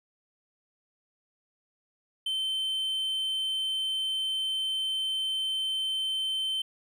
triangle tone, 3090 Hz, G7, 26 cents flat, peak -26 dBFS, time 2.26-6.62 s, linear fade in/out 5 ms, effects none

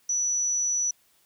sine tone, 5920 Hz, F#8, in tune, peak -23 dBFS, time 0.09-0.91 s, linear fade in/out 5 ms, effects white hiss -64 dBFS RMS until 1.25 s

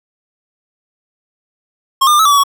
square tone with pitch steps, 1079 / 1207 / 1196 / 1295 / 1159 / 1138 / 1117 Hz, C#6 / D6 / D6 / E6 / D6 / C#6 / C#6, -47 / +47 / +31 / -31 / -23 / +45 / +13 cents, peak -8 dBFS, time 2.01-2.437 s, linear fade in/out 10 ms, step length 61 ms, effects none

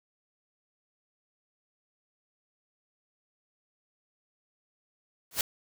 white noise with exponential growth, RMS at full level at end -21 dBFS, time 5.31-5.41 s, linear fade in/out 2 ms, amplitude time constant 21 ms, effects none

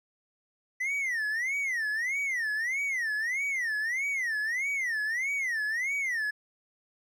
triangle tone with vibrato, 1963 Hz, B6, 11 cents flat, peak -26 dBFS, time 0.8-6.31 s, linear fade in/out 10 ms, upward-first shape sine, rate 1.6 Hz, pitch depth 250 cents each way, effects none

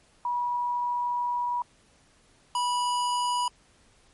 sine / square tone pair in turn, 970 / 978.4 Hz, B5 / B5, -31 / -16 cents, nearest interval unison, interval 15 cents, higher second, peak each -25 dBFS, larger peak neither, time 0.25-1.62 / 2.55-3.48 s, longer first, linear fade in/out 2 ms, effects pink hiss -61 dBFS RMS until 4.13 s + MP3 48 kbps

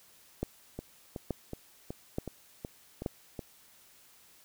two click trains, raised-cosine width 2 ms, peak -24 / -18 dBFS, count 8 / 4, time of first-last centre 0.79-3.392 / 0.43-3.062 s, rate 2.69 / 1.14 Hz, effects white hiss -60 dBFS RMS until 4.44 s

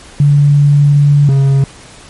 sine / triangle tone pair in turn, 144.2 / 137 Hz, D3 / C#3, -31 / -20 cents, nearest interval minor second, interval 89 cents, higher first, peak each -4 dBFS, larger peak neither, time 0.2-1.29 / 1.29-1.64 s, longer first, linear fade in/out 2 ms, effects pink hiss -36 dBFS RMS until 2.09 s + MP3 48 kbps

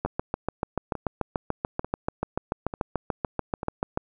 two click trains, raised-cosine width 1 ms, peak -18 / -11 dBFS, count 5 / 28, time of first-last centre 0.06-3.631 / 0.05-3.974 s, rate 1.12 / 6.88 Hz, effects none

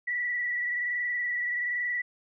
sine tone with frequency modulation, 1949 Hz, B6, 23 cents flat, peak -27 dBFS, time 0.07-2.02 s, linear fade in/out 10 ms, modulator 21.2 Hz, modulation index 1.8, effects none

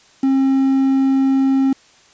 triangle tone with quantisation, 268.4 Hz, C4, 44 cents sharp, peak -10 dBFS, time 0.23-1.73 s, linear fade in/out 5 ms, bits 6, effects white hiss -50 dBFS RMS until 2.13 s + resampled to 16000 Hz

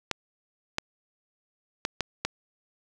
clicks, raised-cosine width 0.2 ms, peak -9 dBFS, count 5, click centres 0.113 / 0.784 / 1.851 / 2.007 / 2.25 s, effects none

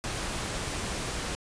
pink noise, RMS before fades -33 dBFS, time 0.04-1.35 s, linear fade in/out 0 ms, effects resampled to 22050 Hz

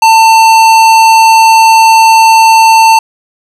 sine tone with hard clipping, 895 Hz, A5, 29 cents sharp, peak -3 dBFS, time 0.02-2.99 s, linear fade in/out 5 ms, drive 17 dB, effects none

